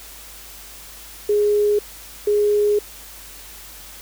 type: tone bursts at uneven times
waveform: sine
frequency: 415.3 Hz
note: G#4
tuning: in tune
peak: -14 dBFS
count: 2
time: 1.29-1.79 / 2.27-2.79 s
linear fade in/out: 5 ms
effects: added 50 Hz sine -46 dBFS peak until 4.01 s + white hiss -40 dBFS RMS until 4.01 s